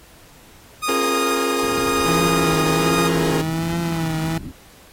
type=tone with tremolo; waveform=sawtooth; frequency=1235 Hz; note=D#6; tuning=13 cents flat; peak=-17 dBFS; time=0.82-3.09 s; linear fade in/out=20 ms; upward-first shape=square; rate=0.95 Hz; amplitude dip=25%
type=chord; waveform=40% pulse; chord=Bb minor seventh; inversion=first; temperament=equal with one note detuned; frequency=270.7 / 349.2 / 415.3 / 466.2 Hz; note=Db4 / F4 / Ab4 / Bb4; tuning=-41 / 0 / 0 / 0 cents; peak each=-24 / -26 / -24 / -24 dBFS; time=0.88-3.42 s; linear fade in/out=10 ms
type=low-pass noise; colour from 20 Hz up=white; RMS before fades=-33 dBFS; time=1.62-4.52 s; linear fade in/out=10 ms; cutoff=310 Hz; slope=48 dB/octave
type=tone with vibrato; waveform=30% pulse; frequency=164.1 Hz; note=E3; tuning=8 cents flat; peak=-18 dBFS; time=2.06-4.38 s; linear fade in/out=2 ms; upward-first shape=triangle; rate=1.3 Hz; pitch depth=63 cents each way
effects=pink hiss -48 dBFS RMS until 4.92 s + AAC 48 kbps